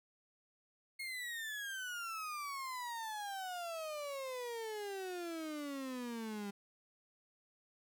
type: exponential sweep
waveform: 35% pulse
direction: down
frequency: 2169 to 198.6 Hz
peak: -39 dBFS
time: 0.99-6.51 s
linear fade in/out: 10 ms
effects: none